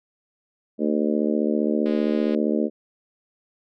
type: harmonic tone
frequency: 75.2 Hz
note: D2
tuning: 42 cents sharp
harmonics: 3 / 4 / 5 / 6 / 7 / 8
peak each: -23 / -25 / -27 / -29 / -30 / -31 dBFS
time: 0.78-2.7 s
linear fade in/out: 50 ms
type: click train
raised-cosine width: 0.3 ms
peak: -25 dBFS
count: 102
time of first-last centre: 1.86-2.348 s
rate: 207 Hz
effects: none